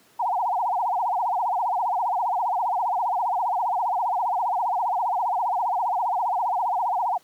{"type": "tone with vibrato", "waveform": "sine", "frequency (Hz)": 830.6, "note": "G#5", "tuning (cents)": 0, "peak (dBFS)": -21, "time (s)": [0.19, 7.18], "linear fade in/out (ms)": 10, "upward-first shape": "sine", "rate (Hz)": 15, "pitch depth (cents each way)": 280, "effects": ["pink hiss -57 dBFS RMS until 7.23 s", "high-pass 200 Hz 12 dB/octave"]}